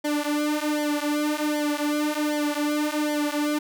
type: tone with flanger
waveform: sawtooth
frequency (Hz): 297.7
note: D4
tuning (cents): +24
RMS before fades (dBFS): -25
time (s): 0.04-3.59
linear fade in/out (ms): 10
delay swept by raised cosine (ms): 0.75 to 5.65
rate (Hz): 1.3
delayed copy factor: -1
effects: none